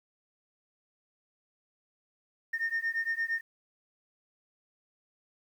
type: beating tone pair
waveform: sine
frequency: 1822 / 1830.7 Hz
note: A#6 / A#6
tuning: -40 / -32 cents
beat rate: 8.7 Hz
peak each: -31 dBFS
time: 2.53-3.41 s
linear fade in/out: 10 ms
effects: tanh soft clip ceiling -24 dBFS + 10-bit